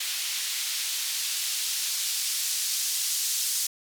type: noise with band-pass filter sweep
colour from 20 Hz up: blue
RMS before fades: -29 dBFS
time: 0-3.67 s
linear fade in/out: 5 ms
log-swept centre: 3100 to 5500 Hz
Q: 0.93
effects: none